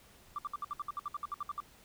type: tone bursts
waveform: sine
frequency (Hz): 1174.7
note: D6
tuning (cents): 0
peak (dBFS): -33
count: 15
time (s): 0.36-1.603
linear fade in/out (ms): 2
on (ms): 25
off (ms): 62
effects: tanh soft clip ceiling -30 dBFS + pink hiss -60 dBFS RMS until 1.84 s